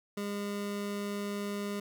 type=tone; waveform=25% pulse; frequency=203.5 Hz; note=G#3; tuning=35 cents flat; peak=-30 dBFS; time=0.17-1.8 s; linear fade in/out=5 ms; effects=none

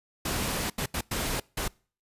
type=noise bursts at uneven times; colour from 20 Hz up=pink; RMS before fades=-30 dBFS; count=5; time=0.25-0.7 / 0.78-0.86 / 0.94-1.01 / 1.11-1.4 / 1.57-1.68 s; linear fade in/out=5 ms; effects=noise-tail reverb RT60 0.4 s tail -25 dB re dry + resampled to 32000 Hz

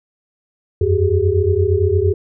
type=tone cluster; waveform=sine; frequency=86.2 / 94.9 / 382.3 / 415.2 Hz; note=F2 / F#2 / G4 / G#4; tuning=-22 / +44 / -43 / 0 cents; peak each=-18 dBFS; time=0.81-2.14 s; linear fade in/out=5 ms; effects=none

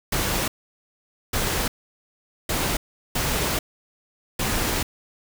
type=noise bursts at uneven times; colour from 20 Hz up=pink; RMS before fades=-24 dBFS; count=5; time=0.12-0.48 / 1.33-1.68 / 2.49-2.77 / 3.15-3.59 / 4.39-4.83 s; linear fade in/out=5 ms; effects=none

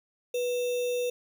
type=tone with sample-and-hold; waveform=sine; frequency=490 Hz; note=B4; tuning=14 cents flat; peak=-26 dBFS; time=0.34-1.1 s; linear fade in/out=5 ms; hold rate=3150 Hz; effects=none

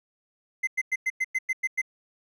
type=tone bursts; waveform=triangle; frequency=2063 Hz; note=C7; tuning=25 cents flat; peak=-21 dBFS; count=9; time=0.63-1.817 s; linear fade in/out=10 ms; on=43 ms; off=100 ms; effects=none

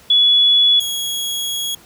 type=tone pair in turn; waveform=sine / sawtooth; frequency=3402 / 3324 Hz; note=G#7 / G#7; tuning=+41 / +1 cents; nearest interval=unison; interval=40 cents; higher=first; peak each=-9 / -17 dBFS; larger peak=first; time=0.1-0.8 / 0.8-1.75 s; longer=second; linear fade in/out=5 ms; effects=pink hiss -46 dBFS RMS until 1.85 s + high-pass 60 Hz 12 dB/octave

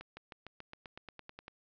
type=accelerating click train; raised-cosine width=0.3 ms; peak=-30 dBFS; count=13; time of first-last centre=0.01-1.481 s; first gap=160 ms; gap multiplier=0.95; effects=low-pass 5000 Hz 12 dB/octave

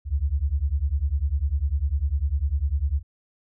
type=beating tone pair; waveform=sine; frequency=66 / 76 Hz; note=C2 / D#2; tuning=+16 / -40 cents; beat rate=10 Hz; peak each=-24 dBFS; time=0.05-3.03 s; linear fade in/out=50 ms; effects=none

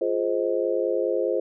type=chord; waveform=sine; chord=F minor seventh; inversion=none; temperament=just; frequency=349.2 / 419.1 / 523.8 / 628.6 Hz; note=F4 / Ab4 / C5 / Eb5; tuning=0 / +16 / +2 / +18 cents; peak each=-27 / -27 / -25 / -31 dBFS; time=0.01-1.4 s; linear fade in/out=5 ms; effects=none

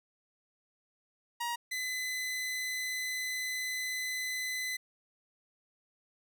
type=tone pair in turn; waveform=sawtooth; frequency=948 / 2017 Hz; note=A#5 / B6; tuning=+29 / +36 cents; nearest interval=octave + minor second; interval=1307 cents; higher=second; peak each=-29 / -30 dBFS; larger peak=first; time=1.4-1.56 / 1.71-4.77 s; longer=second; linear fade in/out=10 ms; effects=none

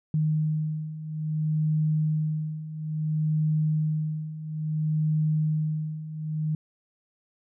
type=beating tone pair; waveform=sine; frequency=154.3 / 154.89 Hz; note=D#3 / D#3; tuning=-14 / -8 cents; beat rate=0.59 Hz; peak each=-29 / -25 dBFS; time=0.14-6.55 s; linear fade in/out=2 ms; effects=none

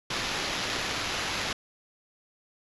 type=noise with sample-and-hold; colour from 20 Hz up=blue; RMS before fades=-31 dBFS; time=0.1-1.53 s; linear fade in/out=5 ms; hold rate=8820 Hz; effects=resampled to 24000 Hz

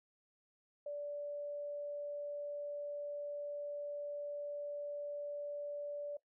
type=tone; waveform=sine; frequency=581 Hz; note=D5; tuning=19 cents flat; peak=-39 dBFS; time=0.86-6.17 s; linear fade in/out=5 ms; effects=noise-tail reverb RT60 0.1 s tail -18 dB re dry

